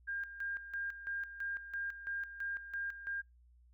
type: tone with tremolo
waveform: sine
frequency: 1606 Hz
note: G6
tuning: 41 cents sharp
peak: -36 dBFS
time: 0.07-3.22 s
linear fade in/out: 20 ms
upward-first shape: square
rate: 3 Hz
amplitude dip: 70%
effects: noise-tail reverb RT60 0.2 s tail -26 dB re dry + added 60 Hz sine -61 dBFS peak until 3.73 s